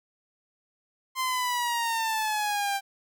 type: exponential sweep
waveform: sawtooth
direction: down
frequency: 1046.5 to 786 Hz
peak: -22 dBFS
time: 1.15-2.81 s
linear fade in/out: 50 ms
effects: none